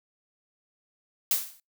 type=noise with exponential decay; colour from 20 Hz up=blue; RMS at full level=-21 dBFS; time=1.31-1.6 s; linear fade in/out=2 ms; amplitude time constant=63 ms; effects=noise-tail reverb RT60 0.2 s tail -26 dB re dry